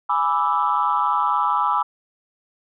sine chord, E dominant seventh, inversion first, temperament equal, 830.6 / 987.8 / 1174.7 / 1318.5 Hz, G#5 / B5 / D6 / E6, 0 / 0 / 0 / 0 cents, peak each -24 / -21 / -22 / -23 dBFS, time 0.09-1.83 s, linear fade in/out 10 ms, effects tanh soft clip ceiling -8 dBFS

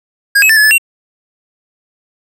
square tone with pitch steps, 1632 / 2570 / 1774 / 1706 / 1734 / 2744 Hz, G#6 / E7 / A6 / G#6 / A6 / F7, -31 / -45 / +14 / +46 / -26 / -31 cents, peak -6 dBFS, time 0.35-0.782 s, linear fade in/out 10 ms, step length 72 ms, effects none

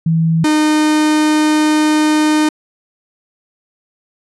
sine / 45% pulse tone pair in turn, 163.1 / 306.1 Hz, E3 / D#4, -18 / -28 cents, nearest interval major seventh, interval 1090 cents, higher second, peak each -10 dBFS, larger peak neither, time 0.06-0.44 / 0.44-2.49 s, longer second, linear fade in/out 5 ms, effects resampled to 24000 Hz

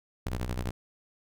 sawtooth ring-modulated tone, 61.74 Hz, B1, in tune, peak -24 dBFS, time 0.26-0.71 s, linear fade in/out 5 ms, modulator 24.9 Hz, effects none

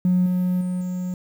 triangle tone with level steps, 181.3 Hz, F#3, 35 cents flat, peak -12 / -16 / -20 / -22 dBFS, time 0.05-1.14 s, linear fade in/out 2 ms, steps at 0.26 / 0.61 / 0.81 s, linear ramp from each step 2 ms, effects tanh soft clip ceiling -12 dBFS + 8-bit

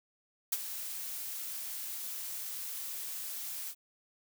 blue noise with ADSR envelope, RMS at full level -29 dBFS, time 0.52-3.75 s, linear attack 7 ms, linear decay 37 ms, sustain -11 dB, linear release 59 ms, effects none

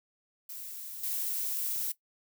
violet noise with level steps, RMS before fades -42 / -33 dBFS, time 0.49-1.92 s, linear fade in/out 5 ms, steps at 1.03 s, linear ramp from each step 5 ms, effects noise-tail reverb RT60 0.1 s tail -17 dB re dry

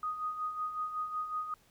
sine tone with tremolo, 1244.5 Hz, D#6, in tune, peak -31 dBFS, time 0.03-1.54 s, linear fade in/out 2 ms, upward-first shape sine, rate 5.4 Hz, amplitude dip 60%, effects pink hiss -66 dBFS RMS until 1.7 s

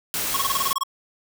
white noise, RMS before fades -26 dBFS, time 0.14-0.73 s, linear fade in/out 0 ms
square tone bursts, 1094 Hz, C#6, 23 cents flat, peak -21 dBFS, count 10, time 0.34-0.835 s, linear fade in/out 5 ms, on 27 ms, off 25 ms
effects none

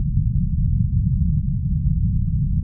white low-pass noise, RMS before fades -19 dBFS, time 0-2.63 s, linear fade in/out 2 ms, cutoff 170 Hz, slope 48 dB/octave, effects none

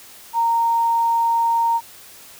sine tone, 925 Hz, A#5, 14 cents flat, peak -15 dBFS, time 0.33-1.81 s, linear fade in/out 50 ms, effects white hiss -43 dBFS RMS until 2.39 s

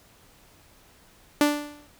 sawtooth tone with exponential decay, 293.7 Hz, D4, in tune, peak -11 dBFS, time 1.41-1.87 s, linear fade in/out 1 ms, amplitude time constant 99 ms, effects pink hiss -56 dBFS RMS until 1.99 s

